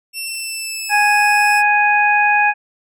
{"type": "tone with pitch glide", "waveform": "15% pulse", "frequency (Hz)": [2700, 2598], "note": ["E7", "E7"], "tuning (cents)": [41, -26], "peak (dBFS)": -16, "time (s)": [0.13, 1.63], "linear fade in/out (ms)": 50, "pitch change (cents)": -67, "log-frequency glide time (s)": [0.24, 0.97]}
{"type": "harmonic tone", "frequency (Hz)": 830.6, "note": "G#5", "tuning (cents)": 0, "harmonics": [1, 2, 3], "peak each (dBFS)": [-14, -16, -16], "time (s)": [0.89, 2.54], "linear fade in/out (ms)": 50}
{"effects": []}